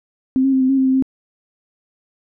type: tone with pitch steps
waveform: sine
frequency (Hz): 261.6 / 269.9 / 263.3 / 259.4 / 270.1 / 263.8 / 261.8 / 264.4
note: C4 / C#4 / C4 / C4 / C#4 / C4 / C4 / C4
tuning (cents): 0 / -46 / +11 / -15 / -45 / +14 / +1 / +18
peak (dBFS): -12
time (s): 0.36-1.024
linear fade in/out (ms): 0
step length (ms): 83
effects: none